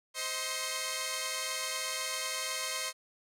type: tone cluster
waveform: 5% pulse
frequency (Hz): 521 / 632 / 1050 / 2166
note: C5 / D#5 / C6 / C#7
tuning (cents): -7 / +27 / +6 / -41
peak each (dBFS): -27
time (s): 0.14-2.93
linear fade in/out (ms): 50
effects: low-pass 11000 Hz 12 dB/octave